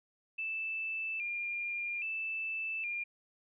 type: tone with vibrato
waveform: sine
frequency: 2519 Hz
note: D#7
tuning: 21 cents sharp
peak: -34 dBFS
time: 0.38-3.04 s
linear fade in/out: 10 ms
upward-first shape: square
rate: 0.61 Hz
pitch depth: 81 cents each way
effects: none